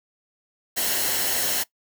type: noise with comb filter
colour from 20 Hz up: white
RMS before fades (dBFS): -24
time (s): 0.76-1.64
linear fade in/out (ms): 20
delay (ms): 0.83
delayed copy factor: -0.5
effects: noise-tail reverb RT60 0.1 s tail -20 dB re dry